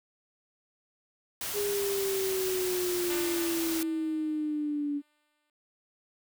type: noise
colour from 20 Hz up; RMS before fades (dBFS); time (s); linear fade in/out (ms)
white; -35; 1.41-3.83; 2
type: exponential sweep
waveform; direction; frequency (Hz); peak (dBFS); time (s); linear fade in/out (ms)
sine; down; 413.1 to 286.1; -28; 1.53-5.02; 50
type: tone with exponential decay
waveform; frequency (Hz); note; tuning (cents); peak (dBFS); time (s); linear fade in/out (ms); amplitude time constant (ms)
5% pulse; 298.6; D4; +29; -25; 3.1-5.5; 1; 520
effects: none